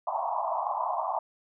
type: band-pass noise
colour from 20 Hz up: white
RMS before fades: -30 dBFS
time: 0.07-1.19 s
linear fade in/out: 5 ms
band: 630 to 1100 Hz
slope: 96 dB/octave
effects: none